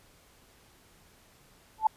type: tone with exponential growth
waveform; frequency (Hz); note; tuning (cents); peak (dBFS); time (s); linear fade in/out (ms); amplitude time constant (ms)
sine; 874; A5; -12; -15; 1.78-1.87; 5; 18
effects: pink hiss -60 dBFS RMS until 1.96 s + resampled to 32000 Hz